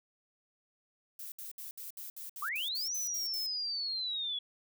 violet noise bursts, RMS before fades -44 dBFS, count 12, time 1.19-3.465 s, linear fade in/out 2 ms, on 130 ms, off 65 ms
sine linear two-way sweep, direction up then down, 1078 to 6100 to 3351 Hz, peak -33 dBFS, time 2.42-4.39 s, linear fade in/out 5 ms, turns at 2.94 s
effects none

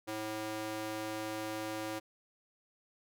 square tone with high-pass filter, 108.4 Hz, A2, 25 cents flat, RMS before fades -39 dBFS, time 0.07-2 s, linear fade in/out 20 ms, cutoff 370 Hz, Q 1.1, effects none

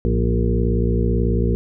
harmonic tone with a mistuned harmonic, 58.27 Hz, A#1, in tune, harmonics 1 / 2 / 3 / 4 / 6 / 7 / 8, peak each -19 / -22 / -24 / -25 / -27 / -27 / -28 dBFS, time 0.05-1.55 s, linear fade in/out 0 ms, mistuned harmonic 2, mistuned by -77 cents, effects none

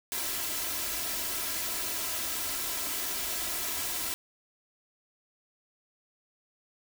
white noise with comb filter, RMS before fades -33 dBFS, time 0.12-4.14 s, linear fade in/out 0 ms, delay 3 ms, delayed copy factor +0.65, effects none

